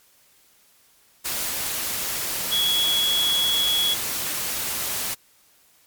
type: tone in noise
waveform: sine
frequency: 3351 Hz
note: G#7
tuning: 15 cents sharp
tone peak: -19 dBFS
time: 2.51-3.95 s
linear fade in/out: 20 ms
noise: white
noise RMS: -27 dBFS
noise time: 1.24-5.15 s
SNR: +5 dB
effects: white hiss -58 dBFS RMS until 5.86 s + MP3 96 kbps